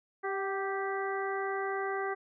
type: harmonic tone with a mistuned harmonic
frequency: 392 Hz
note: G4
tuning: in tune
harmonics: 1 / 2 / 3 / 4 / 5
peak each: -34 / -37 / -39 / -40 / -41 dBFS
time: 0.23-2.15 s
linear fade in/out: 20 ms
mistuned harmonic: 2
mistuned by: -32 cents
effects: none